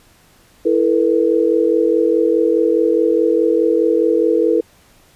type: chord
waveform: sine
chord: E suspended fourth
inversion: none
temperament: equal with one note detuned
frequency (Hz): 329.6 / 440 / 484.8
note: E4 / A4 / B4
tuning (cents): 0 / 0 / -32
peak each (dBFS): -16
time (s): 0.65-4.61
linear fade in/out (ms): 10
effects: pink hiss -51 dBFS RMS until 5.15 s + resampled to 32000 Hz